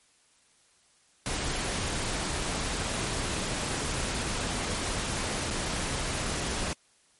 pink noise with dropouts, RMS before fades -31 dBFS, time 1.26-6.73 s, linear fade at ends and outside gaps 1 ms, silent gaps 5.504-5.508 s, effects white hiss -64 dBFS RMS until 7.19 s + MP3 48 kbps

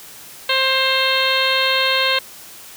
harmonic tone with a mistuned harmonic, 528 Hz, C5, 16 cents sharp, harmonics 1 / 2 / 3 / 4 / 5 / 6 / 7 / 8, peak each -23 / -23 / -23 / -23 / -23 / -23 / -23 / -23 dBFS, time 0.49-2.19 s, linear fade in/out 5 ms, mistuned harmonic 5, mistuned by +20 cents, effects white hiss -39 dBFS RMS until 2.76 s + high-pass 60 Hz 12 dB/octave

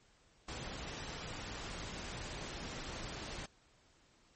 pink noise, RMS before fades -44 dBFS, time 0.48-3.46 s, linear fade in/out 5 ms, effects pink hiss -68 dBFS RMS until 4.35 s + MP3 32 kbps

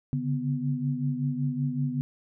sine tone cluster, 140.1 / 145.4 / 248.1 Hz, C#3 / D3 / B3, +19 / -17 / +8 cents, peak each -30 dBFS, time 0.13-2.01 s, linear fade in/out 0 ms, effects none

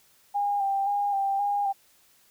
sine tone with vibrato, 800 Hz, G5, 35 cents sharp, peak -23 dBFS, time 0.34-1.73 s, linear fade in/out 20 ms, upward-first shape square, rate 1.9 Hz, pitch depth 28 cents each way, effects white hiss -61 dBFS RMS until 2.3 s

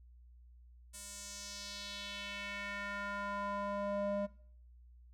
square tone with band-pass filter sweep, 202 Hz, G#3, 48 cents flat, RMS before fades -41 dBFS, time 0.93-4.27 s, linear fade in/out 20 ms, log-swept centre 9100 to 510 Hz, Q 2.2, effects noise-tail reverb RT60 0.5 s tail -19 dB re dry + added 60 Hz sine -56 dBFS peak until 5.13 s

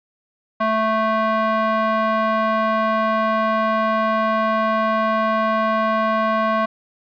square tone with band-pass filter, 220 Hz, A3, in tune, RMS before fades -19 dBFS, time 0.6-6.66 s, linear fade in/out 10 ms, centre 1000 Hz, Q 2, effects resampled to 11025 Hz

